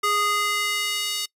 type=tone with high-pass filter sweep; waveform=square; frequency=412.9 Hz; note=G#4; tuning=10 cents flat; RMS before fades=-24 dBFS; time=0.03-1.26 s; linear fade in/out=10 ms; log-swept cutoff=970 to 3700 Hz; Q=1.5; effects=noise-tail reverb RT60 0.1 s tail -23 dB re dry + resampled to 32000 Hz